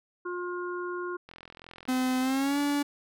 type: harmonic tone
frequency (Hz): 355.6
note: F4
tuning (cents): +31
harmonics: 1 / 3 / 4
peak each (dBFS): -33 / -38 / -39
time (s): 0.25-1.17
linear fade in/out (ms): 10
type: click train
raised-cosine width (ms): 0.3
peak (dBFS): -30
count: 63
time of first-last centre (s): 1.29-2.745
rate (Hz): 42.6
type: tone with pitch glide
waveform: 45% pulse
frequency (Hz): 256.1 to 287.5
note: C4 to D4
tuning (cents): -37 to -37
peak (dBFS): -25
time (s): 1.88-2.83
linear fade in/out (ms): 10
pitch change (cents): +200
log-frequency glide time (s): 2.2-2.59
effects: none